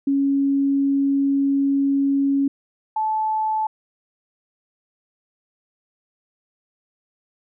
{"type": "tone pair in turn", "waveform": "sine", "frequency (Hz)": [277, 869.8], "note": ["C#4", "A5"], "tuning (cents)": [-1, -20], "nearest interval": "octave + minor sixth", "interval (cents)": 1981, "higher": "second", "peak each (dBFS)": [-16, -19], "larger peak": "first", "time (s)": [[0.07, 2.48], [2.96, 3.67]], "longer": "first", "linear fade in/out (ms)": 5, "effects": []}